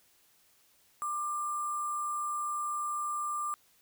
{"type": "tone with sample-and-hold", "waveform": "sine", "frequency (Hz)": 1188, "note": "D6", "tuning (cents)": 20, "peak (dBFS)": -31, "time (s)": [1.02, 3.54], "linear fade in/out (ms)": 0, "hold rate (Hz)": 8820, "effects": ["white hiss -66 dBFS RMS until 3.81 s"]}